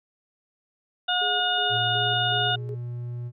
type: harmonic tone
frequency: 722 Hz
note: F#5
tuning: 43 cents flat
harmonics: 1 / 2 / 4 / 5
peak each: -27 / -27 / -27 / -27 dBFS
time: 1.08-2.56 s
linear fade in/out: 10 ms
type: tone with tremolo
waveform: sine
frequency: 415.3 Hz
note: G#4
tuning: in tune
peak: -33 dBFS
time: 1.21-2.75 s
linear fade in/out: 10 ms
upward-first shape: square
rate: 2.7 Hz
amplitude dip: 60%
type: tone with pitch glide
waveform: triangle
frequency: 116.54 to 120.79 Hz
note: A#2 to B2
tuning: 0 to -38 cents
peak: -28 dBFS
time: 1.69-3.32 s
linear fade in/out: 50 ms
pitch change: +62 cents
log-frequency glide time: 1.81-2.48 s
effects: none